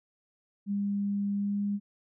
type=tone with pitch glide; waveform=sine; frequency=201.5 to 203 Hz; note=G3 to G#3; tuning=+48 to -39 cents; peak=-27 dBFS; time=0.66-1.8 s; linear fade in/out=50 ms; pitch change=+13 cents; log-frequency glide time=1.36-1.59 s; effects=none